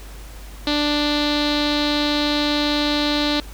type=tone with low-pass filter; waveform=sawtooth; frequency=294.5 Hz; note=D4; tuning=5 cents sharp; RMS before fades=-20 dBFS; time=0.67-3.4 s; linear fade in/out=2 ms; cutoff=4000 Hz; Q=6.4; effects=added 50 Hz sine -35 dBFS peak until 3.53 s + pink hiss -43 dBFS RMS until 3.53 s